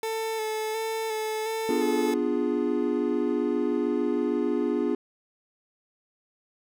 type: tone with vibrato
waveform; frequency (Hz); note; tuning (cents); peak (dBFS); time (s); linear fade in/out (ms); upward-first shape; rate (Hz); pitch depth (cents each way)
30% pulse; 440; A4; 0; -25; 0.03-2.14; 2; square; 1.4; 20
type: chord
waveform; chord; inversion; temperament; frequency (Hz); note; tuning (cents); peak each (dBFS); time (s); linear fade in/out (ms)
triangle; B diminished seventh; none; equal; 246.9 / 293.7 / 349.2 / 415.3; B3 / D4 / F4 / Ab4; 0 / 0 / 0 / 0; -27; 1.69-4.95; 2
effects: none